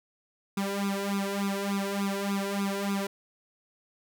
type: tone with flanger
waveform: sawtooth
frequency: 198.6 Hz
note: G3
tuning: 23 cents sharp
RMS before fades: -30 dBFS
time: 0.57-3.07 s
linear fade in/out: 5 ms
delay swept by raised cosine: 0.8 to 2.1 ms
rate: 3.4 Hz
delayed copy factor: +1
effects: none